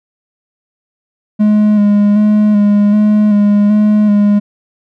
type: tone with vibrato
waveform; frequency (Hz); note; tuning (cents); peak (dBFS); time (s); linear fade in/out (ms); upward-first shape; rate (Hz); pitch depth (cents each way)
triangle; 208.2; G#3; +5; -4; 1.39-4.4; 20; square; 1.3; 22
effects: none